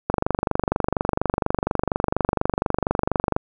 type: click train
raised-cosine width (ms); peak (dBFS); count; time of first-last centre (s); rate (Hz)
1; -5; 80; 0.1-3.364; 24.2
effects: none